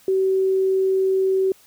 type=tone; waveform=sine; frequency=381.3 Hz; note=G4; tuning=48 cents flat; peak=-16 dBFS; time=0.08-1.52 s; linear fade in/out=2 ms; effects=white hiss -53 dBFS RMS until 1.66 s